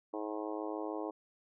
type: harmonic tone with a mistuned harmonic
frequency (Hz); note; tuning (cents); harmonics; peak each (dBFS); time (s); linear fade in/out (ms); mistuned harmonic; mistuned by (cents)
106.4; G#2; +42; 3 / 4 / 5 / 6 / 7 / 8 / 9 / 10; -40 / -42 / -44 / -46 / -47 / -48 / -49 / -50; 0.13-1.11; 10; 10; +20
effects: none